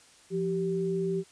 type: tone pair together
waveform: sine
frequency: 172.79 / 387.9 Hz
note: F3 / G4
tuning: -18 / -18 cents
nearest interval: octave + major second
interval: 1400 cents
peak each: -31 / -28 dBFS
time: 0.3-1.24 s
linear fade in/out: 50 ms
effects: white hiss -57 dBFS RMS until 1.31 s + resampled to 22050 Hz